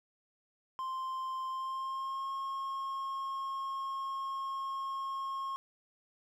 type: tone with pitch glide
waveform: triangle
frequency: 1046.5 to 1080.9 Hz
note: C6 to C#6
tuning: 0 to -44 cents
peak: -33 dBFS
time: 0.79-5.56 s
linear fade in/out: 0 ms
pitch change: +56 cents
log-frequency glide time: 1.49-2.3 s
effects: none